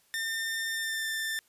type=tone with pitch glide; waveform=sawtooth; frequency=1805 to 1782.2 Hz; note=A6 to A6; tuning=+44 to +22 cents; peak=-27 dBFS; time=0.14-1.39 s; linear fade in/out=0 ms; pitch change=-22 cents; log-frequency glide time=0.73-1.07 s; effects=white hiss -66 dBFS RMS until 1.48 s + resampled to 32000 Hz